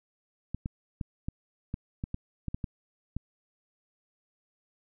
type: clicks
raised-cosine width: 5 ms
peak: -20 dBFS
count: 11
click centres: 0.546 / 0.659 / 1.012 / 1.285 / 1.741 / 2.039 / 2.144 / 2.483 / 2.545 / 2.642 / 3.166 s
effects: none